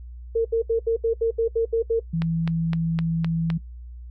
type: tone bursts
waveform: sine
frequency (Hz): 456.2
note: A#4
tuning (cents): -37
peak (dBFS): -17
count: 10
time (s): 0.35-1.998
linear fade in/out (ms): 10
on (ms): 100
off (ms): 72
type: tone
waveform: sine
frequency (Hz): 164.81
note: E3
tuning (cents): 0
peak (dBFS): -21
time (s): 2.13-3.58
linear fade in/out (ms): 10
type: click train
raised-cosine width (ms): 0.3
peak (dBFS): -15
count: 6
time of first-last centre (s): 2.22-3.502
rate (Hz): 3.9
effects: noise-tail reverb RT60 0.1 s tail -20 dB re dry + added 60 Hz sine -36 dBFS peak until 4.1 s